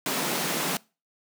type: high-pass noise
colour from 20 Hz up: pink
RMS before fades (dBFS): -28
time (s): 0.06-0.77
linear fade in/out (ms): 2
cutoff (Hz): 150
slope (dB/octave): 96
effects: noise-tail reverb RT60 0.3 s tail -23 dB re dry